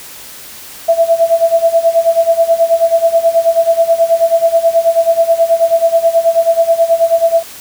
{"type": "tone with tremolo", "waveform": "sine", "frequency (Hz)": 666, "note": "E5", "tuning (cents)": 18, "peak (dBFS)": -4, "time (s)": [0.88, 7.43], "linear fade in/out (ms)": 10, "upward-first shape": "sine", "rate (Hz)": 9.3, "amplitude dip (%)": 85, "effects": ["white hiss -32 dBFS RMS until 7.6 s"]}